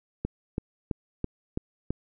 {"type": "click train", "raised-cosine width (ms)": 3, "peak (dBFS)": -15, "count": 6, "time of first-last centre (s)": [0.25, 1.906], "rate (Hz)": 3.02, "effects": []}